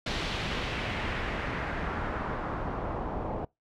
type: noise with low-pass filter sweep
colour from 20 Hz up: pink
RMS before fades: -33 dBFS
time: 0.06-3.45 s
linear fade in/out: 5 ms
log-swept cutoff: 4000 to 740 Hz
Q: 1.5
effects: noise-tail reverb RT60 0.2 s tail -25 dB re dry